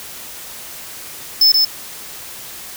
square tone with echo, 5250 Hz, E8, 8 cents flat, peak -8 dBFS, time 1.41-1.52 s, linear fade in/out 5 ms, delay 130 ms, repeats 1, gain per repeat -3 dB, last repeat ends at 1.65 s, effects white hiss -33 dBFS RMS until 2.76 s

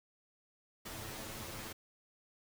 pink noise with comb filter, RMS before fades -45 dBFS, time 0.85-1.73 s, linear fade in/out 10 ms, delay 9.2 ms, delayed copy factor +1, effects none

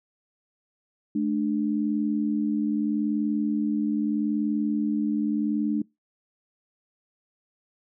sine tone pair together, 215.5 / 296.3 Hz, A3 / D4, -36 / +15 cents, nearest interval tritone, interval 551 cents, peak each -25 dBFS, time 1.15-5.82 s, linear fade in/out 5 ms, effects noise-tail reverb RT60 0.2 s tail -24 dB re dry

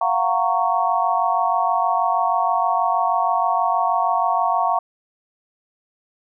sine chord, Gb major seventh, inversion third, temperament just, 693.7 / 740 / 925 / 1110 Hz, F5 / Gb5 / Bb5 / Db6, -12 / 0 / -14 / +2 cents, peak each -22 dBFS, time 0.01-4.79 s, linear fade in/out 5 ms, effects none

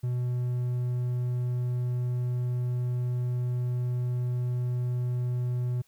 triangle tone, 123.47 Hz, B2, in tune, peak -24 dBFS, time 0.03-5.82 s, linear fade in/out 10 ms, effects white hiss -66 dBFS RMS until 5.87 s

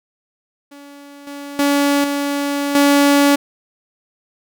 sawtooth tone with level steps, 284.3 Hz, C#4, 44 cents sharp, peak -33 / -25 / -9 / -14 / -6 dBFS, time 0.71-3.36 s, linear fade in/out 10 ms, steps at 1.27 / 1.59 / 2.04 / 2.75 s, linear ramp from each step 2 ms, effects none

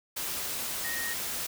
sine tone in noise, 1864.7 Hz, A#6, in tune, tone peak -34 dBFS, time 0.84-1.14 s, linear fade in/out 10 ms, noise white, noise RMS -34 dBFS, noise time 0.16-1.47 s, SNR -3 dB, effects none

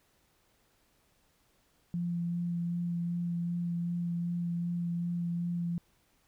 sine tone with vibrato, 172.4 Hz, F3, 22 cents flat, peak -30 dBFS, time 1.94-5.78 s, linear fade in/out 0 ms, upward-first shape sine, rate 2.6 Hz, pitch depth 12 cents each way, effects pink hiss -70 dBFS RMS until 6.27 s

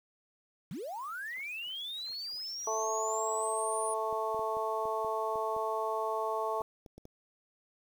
sine linear sweep, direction up, 133.5 to 9570 Hz, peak -37 dBFS, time 0.71-3.94 s, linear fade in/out 2 ms
harmonic tone, 220 Hz, A3, in tune, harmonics 2 / 3 / 4 / 5, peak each -36 / -36 / -36 / -36 dBFS, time 2.67-6.62 s, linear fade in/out 2 ms
clicks, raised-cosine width 2 ms, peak -36 dBFS, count 12, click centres 4.127 / 4.346 / 4.394 / 4.569 / 4.855 / 5.047 / 5.357 / 5.565 / 6.608 / 6.862 / 6.98 / 7.054 s
effects 9-bit

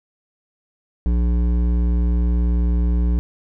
sine tone with hard clipping, 59.3 Hz, A#1, 30 cents sharp, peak -17 dBFS, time 1.06-3.19 s, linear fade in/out 0 ms, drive 11 dB, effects none

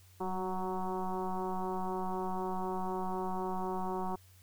sine tone with frequency modulation, 370 Hz, F#4, in tune, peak -32 dBFS, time 0.2-4.16 s, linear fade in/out 10 ms, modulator 186 Hz, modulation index 3.7, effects added 92 Hz sine -58 dBFS peak until 4.42 s + white hiss -64 dBFS RMS until 4.42 s

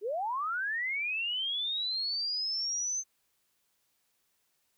sine linear sweep, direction up, 374.7 to 6272 Hz, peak -30 dBFS, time 0.01-3.04 s, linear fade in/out 50 ms, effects white hiss -75 dBFS RMS until 4.77 s

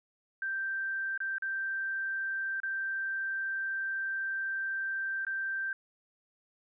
sine tone with dropouts, 1568 Hz, G6, in tune, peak -31 dBFS, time 0.42-5.73 s, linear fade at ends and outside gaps 2 ms, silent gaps 1.177-1.203 / 1.383-1.422 / 2.602-2.633 / 5.25-5.267 s, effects none

